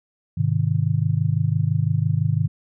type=chord; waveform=sine; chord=Ab major; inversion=none; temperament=just; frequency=103.83 / 129.78 / 155.74 Hz; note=Ab2 / C3 / Eb3; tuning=0 / -14 / +2 cents; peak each=-22 dBFS; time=0.37-2.48 s; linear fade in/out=10 ms; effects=none